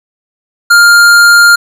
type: tone with hard clipping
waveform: sine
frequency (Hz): 1404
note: F6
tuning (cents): +9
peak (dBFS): -3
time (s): 0.7-1.56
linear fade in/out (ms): 10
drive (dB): 15
effects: none